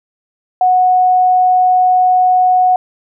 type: tone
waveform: sine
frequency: 735 Hz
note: F#5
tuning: 12 cents flat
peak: -7 dBFS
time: 0.61-2.76 s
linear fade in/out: 2 ms
effects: none